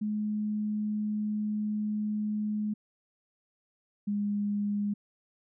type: tone pair in turn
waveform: sine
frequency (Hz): 211.3 / 205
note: G#3 / G#3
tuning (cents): +30 / -22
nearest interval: minor second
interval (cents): 52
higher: first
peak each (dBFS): -28 / -27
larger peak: second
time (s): 0.01-2.74 / 4.07-4.94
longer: first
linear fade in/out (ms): 10
effects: none